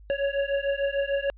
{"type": "beating tone pair", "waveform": "square", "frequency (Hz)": [554.4, 561.1], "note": ["C#5", "C#5"], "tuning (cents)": [0, 21], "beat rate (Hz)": 6.7, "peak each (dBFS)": -28, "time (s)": [0.1, 1.3], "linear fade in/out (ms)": 0, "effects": ["added 51 Hz sine -46 dBFS peak until 1.37 s", "resampled to 8000 Hz"]}